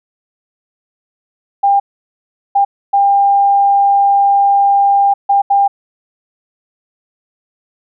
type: tone bursts at uneven times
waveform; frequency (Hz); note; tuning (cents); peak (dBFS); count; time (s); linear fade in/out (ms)
sine; 799; G5; +33; -7; 5; 1.63-1.8 / 2.55-2.65 / 2.93-5.14 / 5.29-5.42 / 5.5-5.68; 10
effects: none